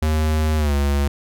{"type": "tone with pitch glide", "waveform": "square", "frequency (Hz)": [77.7, 70.84], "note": ["D#2", "C#2"], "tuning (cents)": [-2, 38], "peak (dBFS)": -17, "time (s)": [0.02, 1.08], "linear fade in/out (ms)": 5, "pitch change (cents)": -160, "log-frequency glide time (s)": [0.57, 0.74], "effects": []}